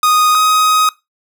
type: tone pair in turn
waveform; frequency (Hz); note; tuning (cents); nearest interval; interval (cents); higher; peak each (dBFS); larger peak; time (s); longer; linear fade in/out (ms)
45% pulse; 1241 / 1256.9; D#6 / D#6; -5 / +17; unison; 22; second; -9; neither; 0.03-0.35 / 0.35-0.89; second; 2
effects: noise-tail reverb RT60 0.2 s tail -19 dB re dry